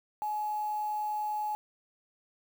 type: tone with quantisation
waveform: sine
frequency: 845 Hz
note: G#5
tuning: 30 cents sharp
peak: -30 dBFS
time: 0.22-1.55 s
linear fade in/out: 0 ms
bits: 8
effects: none